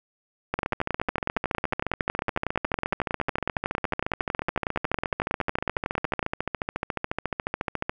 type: two click trains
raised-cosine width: 0.5 ms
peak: -10 / -11 dBFS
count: 63 / 104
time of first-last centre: 0.54-6.228 / 0.59-7.895 s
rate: 10.9 / 14.1 Hz
effects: none